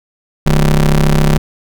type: ring-modulated tone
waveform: 35% pulse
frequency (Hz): 67.7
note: C#2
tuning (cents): -40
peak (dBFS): -3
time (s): 0.46-1.38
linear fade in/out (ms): 5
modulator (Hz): 84.6
effects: none